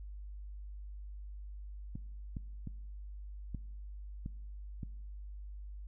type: clicks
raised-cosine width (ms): 5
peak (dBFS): -28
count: 6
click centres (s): 1.955 / 2.368 / 2.673 / 3.547 / 4.261 / 4.832
effects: noise-tail reverb RT60 1.0 s tail -21 dB re dry + added 50 Hz sine -43 dBFS peak until 5.87 s